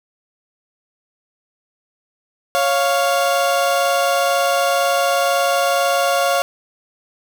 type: tone pair together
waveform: 30% pulse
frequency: 554.4 / 698.5 Hz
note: C#5 / F5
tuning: 0 / 0 cents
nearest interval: major third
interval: 400 cents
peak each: -15 dBFS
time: 2.55-6.42 s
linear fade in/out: 0 ms
effects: none